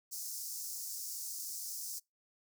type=high-pass noise; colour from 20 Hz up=pink; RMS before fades=-42 dBFS; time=0.11-2 s; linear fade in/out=20 ms; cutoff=5100 Hz; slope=48 dB/octave; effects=noise-tail reverb RT60 0.2 s tail -26 dB re dry